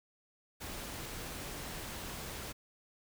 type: noise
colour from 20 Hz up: pink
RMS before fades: -43 dBFS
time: 0.6-2.53 s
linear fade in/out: 20 ms
effects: none